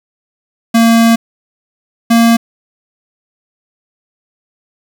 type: tone pair in turn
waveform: square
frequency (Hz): 229.2 / 231.1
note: A#3 / A#3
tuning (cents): -29 / -15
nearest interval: unison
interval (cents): 14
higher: second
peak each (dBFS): -6 / -6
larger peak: neither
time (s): 0.74-1.16 / 2.1-2.37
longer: first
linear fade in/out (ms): 10
effects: 7-bit